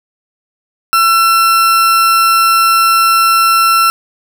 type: tone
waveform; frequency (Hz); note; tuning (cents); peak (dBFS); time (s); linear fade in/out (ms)
40% pulse; 1350; E6; +41; -6; 0.93-3.9; 0
effects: none